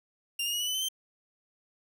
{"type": "tone with pitch steps", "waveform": "sawtooth", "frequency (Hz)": [2794, 2846, 2899, 2953, 3008, 3065, 3122], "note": ["F7", "F7", "F#7", "F#7", "F#7", "G7", "G7"], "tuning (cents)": [0, 32, -36, -4, 28, -40, -8], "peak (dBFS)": -26, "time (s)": [0.39, 0.887], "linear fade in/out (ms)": 5, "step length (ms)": 71, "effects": []}